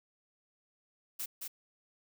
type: noise with echo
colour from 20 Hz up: blue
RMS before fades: -38 dBFS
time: 1.19-1.26 s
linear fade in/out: 10 ms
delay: 220 ms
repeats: 1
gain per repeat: -3 dB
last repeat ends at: 1.48 s
effects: none